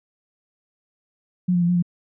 sine tone with pitch steps, 180.3 / 175.7 / 172.2 / 177.8 / 174.1 Hz, F#3 / F3 / F3 / F3 / F3, -45 / +11 / -24 / +31 / -5 cents, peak -16 dBFS, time 1.48-1.825 s, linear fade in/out 10 ms, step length 69 ms, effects none

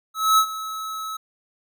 square tone with ADSR envelope, 1294 Hz, E6, 32 cents flat, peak -13 dBFS, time 0.14-1.17 s, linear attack 240 ms, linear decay 76 ms, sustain -16 dB, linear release 7 ms, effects none

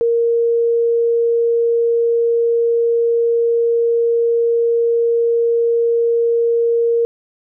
sine tone, 466.2 Hz, A#4, in tune, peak -12 dBFS, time 0.01-7.05 s, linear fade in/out 0 ms, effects none

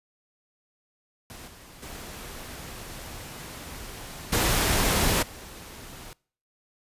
pink noise with level steps, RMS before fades -43 / -48 / -40 / -23 / -43 dBFS, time 1.3-6.13 s, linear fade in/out 0 ms, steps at 1.47 / 1.82 / 4.32 / 5.22 s, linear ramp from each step 10 ms, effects noise-tail reverb RT60 0.5 s tail -25 dB re dry + resampled to 32000 Hz

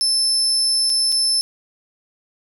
35% pulse tone with dropouts, 5274 Hz, E8, in tune, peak -13 dBFS, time 0.01-1.41 s, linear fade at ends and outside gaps 0 ms, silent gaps 0.896-0.9 / 1.12-1.124 s, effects none

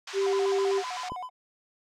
pink band-pass noise, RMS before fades -40 dBFS, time 0.07-1.09 s, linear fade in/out 5 ms, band 940 to 6500 Hz, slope 24 dB/octave
sine tone, 392 Hz, G4, in tune, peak -23 dBFS, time 0.13-0.83 s, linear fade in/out 50 ms
triangle tone with vibrato, 859 Hz, A5, 42 cents flat, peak -32 dBFS, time 0.2-1.3 s, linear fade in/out 50 ms, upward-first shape square, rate 7.8 Hz, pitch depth 280 cents each way
click, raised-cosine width 2 ms, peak -24 dBFS, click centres 1.12 s
effects none

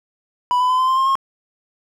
triangle tone with pitch steps, 987.8 / 1002.2 / 1016.7 / 1031.5 / 1046.5 / 1061.8 / 1077.2 Hz, B5 / B5 / B5 / C6 / C6 / C6 / C#6, 0 / +25 / +50 / -25 / 0 / +25 / -50 cents, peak -12 dBFS, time 0.51-1.154 s, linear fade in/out 0 ms, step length 92 ms, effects none

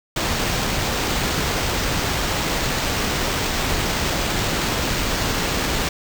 pink noise with sample-and-hold, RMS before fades -22 dBFS, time 0.16-5.89 s, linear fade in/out 5 ms, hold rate 11025 Hz, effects none

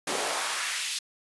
pink noise with high-pass filter sweep, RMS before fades -30 dBFS, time 0.07-0.99 s, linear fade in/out 5 ms, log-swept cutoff 350 to 3600 Hz, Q 1.3, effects resampled to 24000 Hz

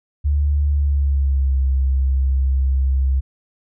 sine tone with pitch glide, 72.5 to 66.48 Hz, D2 to C2, -22 to +28 cents, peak -14 dBFS, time 0.24-3.21 s, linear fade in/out 20 ms, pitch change -150 cents, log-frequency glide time 0.69-1.58 s, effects none

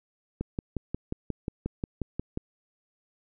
click train, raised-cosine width 3 ms, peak -17 dBFS, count 12, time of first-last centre 0.41-2.374 s, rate 5.6 Hz, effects none

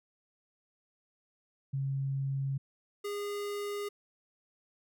sine / square tone pair in turn, 136.5 / 409 Hz, C#3 / G#4, -26 / -26 cents, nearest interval octave + perfect fifth, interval 1900 cents, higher second, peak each -30 / -35 dBFS, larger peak first, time 1.73-2.58 / 3.04-3.89 s, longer neither, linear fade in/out 10 ms, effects none

